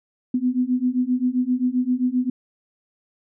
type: beating tone pair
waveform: sine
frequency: 246.9 / 254.5 Hz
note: B3 / C4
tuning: 0 / -48 cents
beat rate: 7.6 Hz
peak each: -22 / -21 dBFS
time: 0.34-2.3 s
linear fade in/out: 5 ms
effects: none